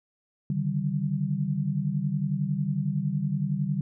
sine tone cluster, 142.1 / 153 / 193.7 Hz, C#3 / D#3 / G3, +43 / -29 / -20 cents, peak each -29 dBFS, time 0.5-3.81 s, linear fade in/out 2 ms, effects none

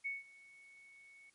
sine tone with ADSR envelope, 2217 Hz, C#7, in tune, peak -35 dBFS, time 0.04-1.3 s, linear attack 21 ms, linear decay 170 ms, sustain -22 dB, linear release 6 ms, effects white hiss -72 dBFS RMS until 1.34 s + MP3 48 kbps

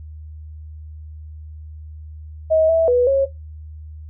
sine tone with pitch steps, 635 / 654 / 491.5 / 545 Hz, D#5 / E5 / B4 / C#5, +35 / -14 / -8 / -29 cents, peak -12 dBFS, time 2.5-3.26 s, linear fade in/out 20 ms, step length 190 ms, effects noise-tail reverb RT60 0.2 s tail -19 dB re dry + added 77 Hz sine -33 dBFS peak until 4.09 s

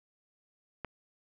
click, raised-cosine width 0.5 ms, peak -22 dBFS, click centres 0.847 s, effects none

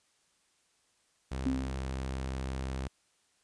sawtooth tone, 65.8 Hz, C2, 10 cents sharp, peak -30 dBFS, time 1.31-2.88 s, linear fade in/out 10 ms
sine tone with exponential decay, 261.6 Hz, C4, in tune, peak -26 dBFS, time 1.46-2.02 s, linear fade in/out 2 ms, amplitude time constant 120 ms
effects white hiss -71 dBFS RMS until 3.43 s + resampled to 22050 Hz

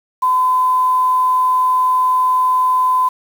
sine tone with quantisation, 1016 Hz, B5, 49 cents sharp, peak -11 dBFS, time 0.22-3.09 s, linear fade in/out 10 ms, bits 6, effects none

